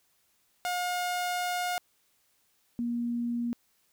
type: tone pair in turn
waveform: sawtooth / sine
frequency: 716 / 237.6 Hz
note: F5 / A#3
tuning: +43 / +33 cents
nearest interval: octave + perfect fifth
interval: 1910 cents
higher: first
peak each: -25 / -28 dBFS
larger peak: first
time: 0.65-1.78 / 2.79-3.53 s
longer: first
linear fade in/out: 0 ms
effects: white hiss -70 dBFS RMS until 3.92 s